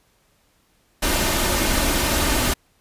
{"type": "noise with comb filter", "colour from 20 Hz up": "pink", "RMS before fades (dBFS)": -20, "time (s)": [1.02, 2.54], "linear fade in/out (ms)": 10, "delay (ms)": 3.3, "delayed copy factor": 0.5, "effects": ["pink hiss -62 dBFS RMS until 2.8 s", "resampled to 32000 Hz"]}